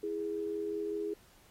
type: tone pair together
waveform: sine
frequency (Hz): 328.5 / 413.9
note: E4 / G#4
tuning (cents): -6 / -6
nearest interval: major third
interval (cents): 400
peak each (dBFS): -39 / -34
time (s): 0.03-1.14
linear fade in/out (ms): 5
effects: pink hiss -63 dBFS RMS until 1.5 s + AAC 48 kbps